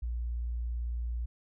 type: tone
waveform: sine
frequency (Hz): 59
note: A#1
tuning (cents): +22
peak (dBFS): -31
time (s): 0.02-1.26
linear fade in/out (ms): 10
effects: none